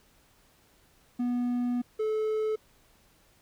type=tone pair in turn; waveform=triangle; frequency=244.3 / 433.5 Hz; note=B3 / A4; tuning=-19 / -26 cents; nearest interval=minor seventh; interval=993 cents; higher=second; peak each=-24 dBFS; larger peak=neither; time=1.19-1.82 / 1.99-2.56 s; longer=first; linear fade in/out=10 ms; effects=pink hiss -63 dBFS RMS until 3.41 s